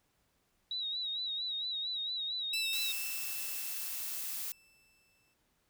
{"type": "tone with vibrato", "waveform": "sine", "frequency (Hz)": 3849, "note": "B7", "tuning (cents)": -45, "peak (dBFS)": -34, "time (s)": [0.71, 2.92], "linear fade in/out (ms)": 2, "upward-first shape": "sine", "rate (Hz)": 4.4, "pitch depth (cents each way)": 66}
{"type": "tone with exponential decay", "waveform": "sawtooth", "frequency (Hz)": 2649, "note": "E7", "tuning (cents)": 8, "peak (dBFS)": -30, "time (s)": [2.53, 5.34], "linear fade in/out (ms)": 5, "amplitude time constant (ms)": 610}
{"type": "noise", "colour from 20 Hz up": "blue", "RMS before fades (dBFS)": -39, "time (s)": [2.73, 4.52], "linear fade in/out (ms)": 0}
{"effects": ["pink hiss -75 dBFS RMS until 5.69 s"]}